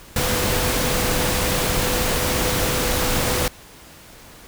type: tone in noise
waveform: sine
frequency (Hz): 499.7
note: B4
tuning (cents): +20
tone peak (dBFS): -28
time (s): 0.16-3.48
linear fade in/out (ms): 2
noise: pink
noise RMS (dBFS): -21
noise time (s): 0.16-3.48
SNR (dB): -10
effects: pink hiss -44 dBFS RMS until 4.47 s